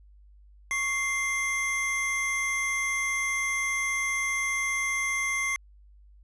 square tone pair together, 1108.7 / 2095 Hz, C#6 / C7, 0 / +2 cents, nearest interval major seventh, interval 1102 cents, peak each -36 / -27 dBFS, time 0.71-5.56 s, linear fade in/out 0 ms, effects added 50 Hz sine -51 dBFS peak until 6.23 s + resampled to 24000 Hz

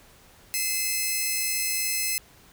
5% pulse tone pair together, 2061 / 2597 Hz, C7 / E7, -27 / -26 cents, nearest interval major third, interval 401 cents, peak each -18 dBFS, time 0.54-2.18 s, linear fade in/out 0 ms, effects pink hiss -54 dBFS RMS until 2.52 s

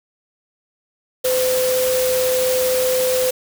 sine tone in noise, 510 Hz, C5, 44 cents flat, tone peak -16 dBFS, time 1.24-3.31 s, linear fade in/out 10 ms, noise white, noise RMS -24 dBFS, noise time 1.24-3.31 s, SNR +5 dB, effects none

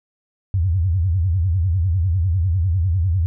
sine tone with vibrato, 88.4 Hz, F2, 22 cents sharp, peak -15 dBFS, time 0.54-3.26 s, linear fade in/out 0 ms, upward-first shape triangle, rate 10 Hz, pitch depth 250 cents each way, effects none

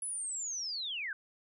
sine linear sweep, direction down, 10380 to 1488 Hz, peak -35 dBFS, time 0.02-1.13 s, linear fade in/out 2 ms, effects none

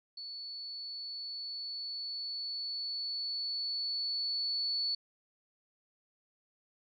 sine tone with level ramp, 4440 Hz, C#8, 2 cents sharp, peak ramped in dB -41 to -30 dBFS, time 0.17-4.95 s, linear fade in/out 5 ms, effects none

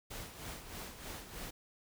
pink noise with tremolo, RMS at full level -44 dBFS, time 0.1-1.51 s, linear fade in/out 10 ms, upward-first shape sine, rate 3.2 Hz, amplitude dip 60%, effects none

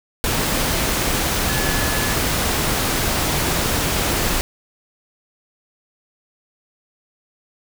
sine tone in noise, 1712 Hz, A6, 48 cents flat, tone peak -28 dBFS, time 1.49-2.13 s, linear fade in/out 0 ms, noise pink, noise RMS -20 dBFS, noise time 0.24-4.41 s, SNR -11 dB, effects none

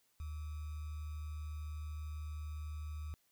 sine tone with sample-and-hold, 76.1 Hz, D#2, 38 cents flat, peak -40 dBFS, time 0.2-3.14 s, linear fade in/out 0 ms, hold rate 1225 Hz, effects white hiss -75 dBFS RMS until 3.31 s

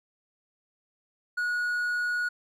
triangle tone, 1455 Hz, F#6, 29 cents flat, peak -24 dBFS, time 1.37-2.29 s, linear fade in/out 10 ms, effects none

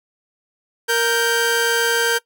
sawtooth tone pair together, 466.2 / 1568.1 Hz, A#4 / G6, 0 / 0 cents, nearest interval octave + major sixth, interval 2100 cents, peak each -15 / -15 dBFS, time 0.88-2.19 s, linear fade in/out 20 ms, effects noise-tail reverb RT60 0.1 s tail -20 dB re dry

